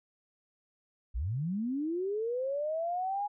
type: linear sweep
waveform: sine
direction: up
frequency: 47.43 to 834 Hz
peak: -30 dBFS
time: 1.14-3.28 s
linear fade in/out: 20 ms
effects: none